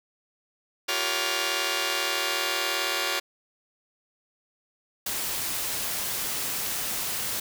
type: chord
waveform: 5% pulse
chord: G half-diminished seventh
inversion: third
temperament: just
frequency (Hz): 352.8 / 392 / 470.4 / 564.5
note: F4 / G4 / Bb4 / Db5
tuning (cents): +18 / 0 / +16 / +31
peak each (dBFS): -20 / -21 / -23 / -18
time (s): 0.88-3.2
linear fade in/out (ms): 10
type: noise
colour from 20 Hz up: white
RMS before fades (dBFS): -30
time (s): 5.06-7.4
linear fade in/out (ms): 5
effects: none